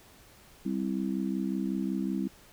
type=harmonic tone; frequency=65.41 Hz; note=C2; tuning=in tune; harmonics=3 / 4 / 5; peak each=-31 / -33 / -35 dBFS; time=0.65-2.28 s; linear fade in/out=10 ms; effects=pink hiss -56 dBFS RMS until 2.52 s